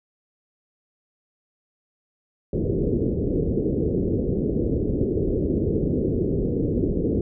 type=low-pass noise; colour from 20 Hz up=white; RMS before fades=-23 dBFS; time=2.53-7.21 s; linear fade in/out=2 ms; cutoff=460 Hz; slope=48 dB/octave; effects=none